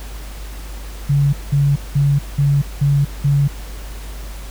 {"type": "tone bursts", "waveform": "sine", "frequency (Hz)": 141.6, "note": "C#3", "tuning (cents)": 37, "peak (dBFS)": -11, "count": 6, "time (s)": [1.09, 3.48], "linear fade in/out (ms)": 10, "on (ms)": 240, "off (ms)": 190, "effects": ["added 50 Hz sine -28 dBFS peak until 4.5 s", "pink hiss -38 dBFS RMS until 4.5 s"]}